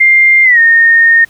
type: tone with pitch glide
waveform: sine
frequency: 2100 to 1838.7 Hz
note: C7 to A#6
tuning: +6 to -24 cents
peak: -3 dBFS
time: 0-1.25 s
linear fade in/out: 10 ms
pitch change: -230 cents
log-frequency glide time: 0.44-0.59 s
effects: pink hiss -45 dBFS RMS until 1.29 s